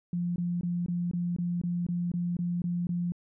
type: tone bursts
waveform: sine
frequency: 174.61 Hz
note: F3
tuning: in tune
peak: -27 dBFS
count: 12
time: 0.13-3.121 s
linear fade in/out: 2 ms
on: 230 ms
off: 21 ms
effects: none